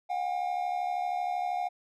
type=tone pair together; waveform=triangle; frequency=721.2 / 794 Hz; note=F#5 / G5; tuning=-45 / +22 cents; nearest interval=major second; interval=167 cents; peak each=-28 / -32 dBFS; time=0.09-1.69 s; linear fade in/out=20 ms; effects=none